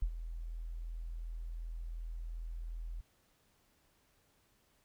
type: tone with ADSR envelope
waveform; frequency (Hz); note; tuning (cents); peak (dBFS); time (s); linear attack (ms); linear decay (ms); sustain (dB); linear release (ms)
sine; 41.37; E1; +7; -27; 0.02-3.01; 5; 70; -12; 5
effects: pink hiss -72 dBFS RMS until 4.84 s